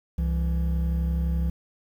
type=tone pair together; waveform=triangle; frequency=66.4 / 167.5 Hz; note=C2 / E3; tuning=+26 / +28 cents; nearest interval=octave + major third; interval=1602 cents; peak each=-21 / -27 dBFS; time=0.18-1.5 s; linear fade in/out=5 ms; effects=9-bit